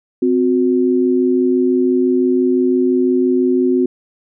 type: tone pair together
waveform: sine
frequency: 258.4 / 364.3 Hz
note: C4 / F#4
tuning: -21 / -27 cents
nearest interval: tritone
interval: 594 cents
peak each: -14 dBFS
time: 0.22-3.86 s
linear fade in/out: 5 ms
effects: none